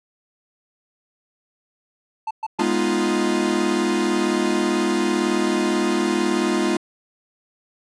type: tone bursts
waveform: triangle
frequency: 880 Hz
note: A5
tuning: in tune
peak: -21 dBFS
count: 3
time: 2.27-2.624 s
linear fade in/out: 5 ms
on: 38 ms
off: 120 ms
type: chord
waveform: 45% pulse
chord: F half-diminished seventh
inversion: first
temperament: equal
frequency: 207.7 / 246.9 / 311.1 / 349.2 Hz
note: Ab3 / Cb4 / Eb4 / F4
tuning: 0 / 0 / 0 / 0 cents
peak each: -25 / -25 / -25 / -22 dBFS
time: 2.59-6.77 s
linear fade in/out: 5 ms
effects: resampled to 22050 Hz